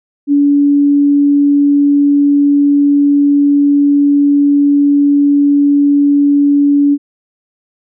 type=tone; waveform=sine; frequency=285.9 Hz; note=D4; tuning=46 cents flat; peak=-6 dBFS; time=0.27-6.98 s; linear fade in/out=50 ms; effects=none